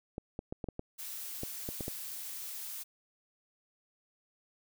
clicks, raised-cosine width 2 ms, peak -24 dBFS, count 10, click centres 0.181 / 0.391 / 0.525 / 0.642 / 0.687 / 0.794 / 1.434 / 1.689 / 1.808 / 1.881 s
blue noise, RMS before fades -42 dBFS, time 0.98-2.84 s, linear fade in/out 20 ms
effects none

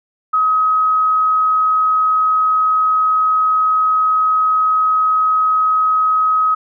sine tone, 1269 Hz, D#6, 34 cents sharp, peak -11 dBFS, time 0.33-6.55 s, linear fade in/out 10 ms, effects none

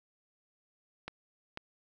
clicks, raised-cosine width 0.3 ms, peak -23 dBFS, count 2, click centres 1.08 / 1.574 s, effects none

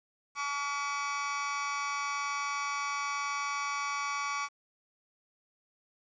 30% pulse tone with amplitude modulation, 1137 Hz, C#6, 44 cents sharp, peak -25 dBFS, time 0.35-4.49 s, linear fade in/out 50 ms, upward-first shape sine, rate 281 Hz, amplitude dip 85%, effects resampled to 16000 Hz + 10-bit

